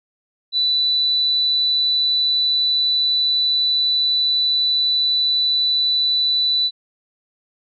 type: tone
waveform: sine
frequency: 3976 Hz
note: B7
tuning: 11 cents sharp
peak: -15 dBFS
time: 0.52-6.71 s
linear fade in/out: 50 ms
effects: none